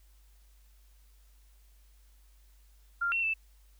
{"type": "tone with pitch steps", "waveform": "sine", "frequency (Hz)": [1393, 2716, 2643], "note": ["F6", "F7", "E7"], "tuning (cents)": [-5, -49, 4], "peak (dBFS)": -27, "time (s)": [3.01, 3.34], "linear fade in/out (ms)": 10, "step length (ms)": 110, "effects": ["added 50 Hz sine -57 dBFS peak until 3.79 s", "white hiss -69 dBFS RMS until 3.79 s"]}